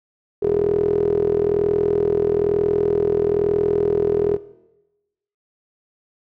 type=tone with band-pass filter; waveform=15% pulse; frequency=41.08 Hz; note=E1; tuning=5 cents flat; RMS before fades=-19 dBFS; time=0.42-4.37 s; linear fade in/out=10 ms; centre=410 Hz; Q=8.4; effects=noise-tail reverb RT60 1.0 s tail -18 dB re dry